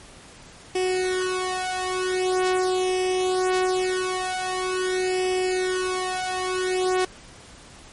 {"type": "tone with flanger", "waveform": "sawtooth", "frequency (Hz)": 369.8, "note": "F#4", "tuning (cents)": -1, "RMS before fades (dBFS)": -24, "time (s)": [0.75, 7.05], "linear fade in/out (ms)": 5, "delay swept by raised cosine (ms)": [0.37, 3.07], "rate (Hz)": 0.22, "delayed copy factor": 0.95, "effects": ["pink hiss -46 dBFS RMS until 7.92 s", "MP3 48 kbps"]}